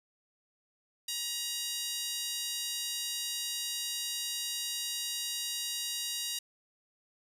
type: tone with high-pass filter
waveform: 5% pulse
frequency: 950 Hz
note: A#5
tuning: 33 cents sharp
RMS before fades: -36 dBFS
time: 1.08-6.39 s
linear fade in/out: 5 ms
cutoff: 3200 Hz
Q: 1.7
effects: none